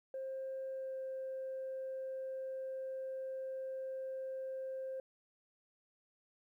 sine tone with pitch glide, 530 to 526.9 Hz, C5 to C5, +22 to +12 cents, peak -38 dBFS, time 0.14-5 s, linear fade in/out 2 ms, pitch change -10 cents, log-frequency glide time 0.7-0.97 s, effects tanh soft clip ceiling -36 dBFS + 13-bit

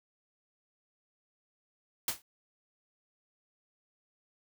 white noise with exponential decay, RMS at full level -27 dBFS, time 2.08-2.22 s, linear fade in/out 2 ms, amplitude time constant 29 ms, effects none

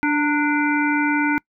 harmonic tone with a mistuned harmonic, 293.7 Hz, D4, in tune, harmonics 1 / 3 / 5 / 7 / 8, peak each -19 / -24 / -23 / -27 / -29 dBFS, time 0.03-1.38 s, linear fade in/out 0 ms, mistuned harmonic 3, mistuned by +50 cents, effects noise-tail reverb RT60 0.1 s tail -26 dB re dry

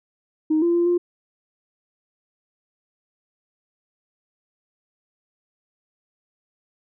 sine tone with pitch steps, 311.7 / 342.5 / 344.9 / 350.8 Hz, D#4 / F4 / F4 / F4, +3 / -34 / -22 / +8 cents, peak -15 dBFS, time 0.5-0.98 s, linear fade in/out 10 ms, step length 120 ms, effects tanh soft clip ceiling -12 dBFS

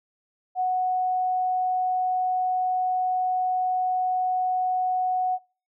sine tone, 738 Hz, F#5, 5 cents flat, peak -21 dBFS, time 0.55-5.39 s, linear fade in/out 50 ms, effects noise-tail reverb RT60 0.4 s tail -25 dB re dry

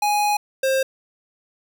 square tone pair in turn, 830.6 / 531.2 Hz, G#5 / C5, 0 / +26 cents, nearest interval minor sixth, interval 774 cents, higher first, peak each -18 dBFS, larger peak neither, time 0.02-0.37 / 0.63-0.83 s, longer first, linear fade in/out 5 ms, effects 9-bit

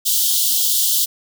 white high-pass noise, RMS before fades -17 dBFS, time 0.05-1.06 s, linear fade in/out 20 ms, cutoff 3000 Hz, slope 96 dB/octave, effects none

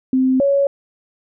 sine tone pair in turn, 260 / 558.3 Hz, C4 / C#5, -11 / +12 cents, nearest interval octave + minor second, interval 1323 cents, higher second, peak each -12 dBFS, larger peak neither, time 0.13-0.4 / 0.4-0.67 s, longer neither, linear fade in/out 2 ms, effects none

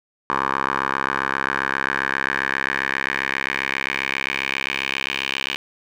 10% pulse tone with band-pass filter sweep, 67.5 Hz, C#2, 45 cents flat, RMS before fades -24 dBFS, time 0.3-5.56 s, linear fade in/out 0 ms, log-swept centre 1200 to 2800 Hz, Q 3.3, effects none

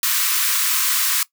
white high-pass noise, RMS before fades -19 dBFS, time 0.03-1.23 s, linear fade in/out 2 ms, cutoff 1000 Hz, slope 96 dB/octave, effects noise-tail reverb RT60 0.1 s tail -19 dB re dry

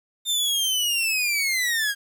sawtooth linear sweep, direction down, 3624 to 1600 Hz, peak -18 dBFS, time 0.25-1.95 s, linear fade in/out 50 ms, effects 9-bit

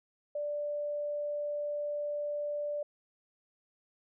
sine tone, 587.3 Hz, D5, in tune, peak -32 dBFS, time 0.35-2.83 s, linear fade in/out 5 ms, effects none

